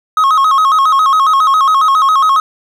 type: tone with vibrato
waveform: triangle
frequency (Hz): 1174.7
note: D6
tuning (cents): 0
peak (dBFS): -5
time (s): 0.17-2.4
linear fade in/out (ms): 2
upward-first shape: square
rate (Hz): 7.3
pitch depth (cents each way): 130
effects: none